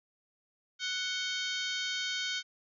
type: harmonic tone with a mistuned harmonic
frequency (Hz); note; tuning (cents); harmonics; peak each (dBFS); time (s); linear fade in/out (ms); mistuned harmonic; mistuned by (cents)
740; F#5; 0; 2 / 3 / 4 / 5 / 6 / 7 / 8 / 9; -38 / -40 / -37 / -40 / -41 / -46 / -46 / -47; 0.79-2.43; 50; 4; +98
effects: none